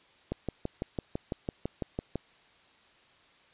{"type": "click train", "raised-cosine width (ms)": 2, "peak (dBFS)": -18, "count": 12, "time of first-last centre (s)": [0.32, 2.156], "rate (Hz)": 5.99, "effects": ["white hiss -61 dBFS RMS until 3.53 s", "resampled to 8000 Hz"]}